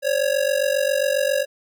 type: ring-modulated tone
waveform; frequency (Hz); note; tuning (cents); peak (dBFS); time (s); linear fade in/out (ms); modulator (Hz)
square; 554.4; C#5; 0; -16; 0.02-1.46; 50; 23.7
effects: none